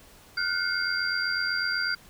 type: tone cluster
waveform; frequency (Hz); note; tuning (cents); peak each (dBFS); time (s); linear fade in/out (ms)
sine; 1424 / 1512 / 2154 / 4733; F6 / F#6 / C7 / D8; +33 / +37 / +50 / +13; -29 / -30 / -38 / -30; 0.37-1.95; 5
effects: pink hiss -53 dBFS RMS until 2.09 s